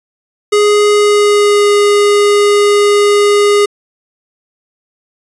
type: tone with pitch glide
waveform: square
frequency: 415.2 to 410.4 Hz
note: G#4 to G#4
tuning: 0 to -21 cents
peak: -7 dBFS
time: 0.52-3.66 s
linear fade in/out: 10 ms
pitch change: -21 cents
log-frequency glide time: 0.91-1.71 s
effects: resampled to 24000 Hz